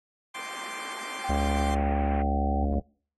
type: chord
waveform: 20% pulse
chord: G suspended fourth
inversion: none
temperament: equal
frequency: 784 / 1046.5 / 1174.7 Hz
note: G5 / C6 / D6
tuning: 0 / 0 / 0 cents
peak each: -38 / -33 / -38 dBFS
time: 0.34-1.75 s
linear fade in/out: 10 ms
type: band-pass noise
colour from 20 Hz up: white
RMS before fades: -42 dBFS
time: 0.35-2.22 s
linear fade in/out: 2 ms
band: 210 to 2400 Hz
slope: 48 dB/octave
type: tone with pitch glide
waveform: sine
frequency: 781 to 768 Hz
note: G5 to G5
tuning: -7 to -36 cents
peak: -30 dBFS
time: 1.24-2.65 s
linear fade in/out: 5 ms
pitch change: -29 cents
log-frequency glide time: 2.08-2.39 s
type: harmonic tone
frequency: 71 Hz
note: C#2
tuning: 42 cents sharp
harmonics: 1 / 3 / 4 / 5 / 6 / 7 / 8 / 9 / 10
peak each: -26 / -31 / -34 / -41 / -41 / -41 / -37 / -44 / -37 dBFS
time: 1.29-2.8 s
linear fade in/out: 5 ms
effects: noise-tail reverb RT60 0.5 s tail -26 dB re dry + AAC 32 kbps